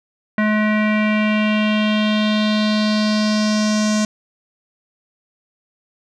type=tone with low-pass filter sweep; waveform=square; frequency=213 Hz; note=G#3; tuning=44 cents sharp; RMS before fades=-17 dBFS; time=0.38-4.05 s; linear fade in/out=2 ms; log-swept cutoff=1900 to 6500 Hz; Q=3.5; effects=none